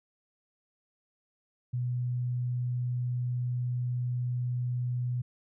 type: tone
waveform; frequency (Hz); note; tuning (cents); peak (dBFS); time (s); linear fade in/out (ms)
sine; 123.47; B2; 0; -28; 1.73-5.22; 10
effects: none